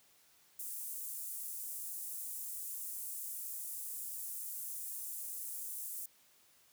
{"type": "high-pass noise", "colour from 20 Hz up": "pink", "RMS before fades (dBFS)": -43, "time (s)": [0.59, 6.06], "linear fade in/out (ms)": 5, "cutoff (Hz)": 8800, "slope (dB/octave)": 24, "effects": ["white hiss -67 dBFS RMS until 6.72 s", "high-pass 60 Hz 12 dB/octave"]}